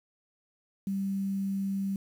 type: tone with quantisation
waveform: sine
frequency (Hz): 195.5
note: G3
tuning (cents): -4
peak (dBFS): -28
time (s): 0.87-1.96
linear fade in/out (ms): 2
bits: 9
effects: none